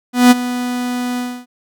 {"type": "tone with ADSR envelope", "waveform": "45% pulse", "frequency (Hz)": 246.9, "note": "B3", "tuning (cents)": 0, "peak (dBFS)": -3, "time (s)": [0.13, 1.46], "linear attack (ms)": 180, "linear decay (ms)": 25, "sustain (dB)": -15, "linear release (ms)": 280, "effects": []}